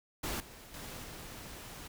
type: noise with level steps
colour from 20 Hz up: pink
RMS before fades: -37 / -52 / -45 / -47 dBFS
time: 0.23-1.88 s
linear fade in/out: 10 ms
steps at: 0.4 / 0.74 / 1.04 s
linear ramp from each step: 2 ms
effects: none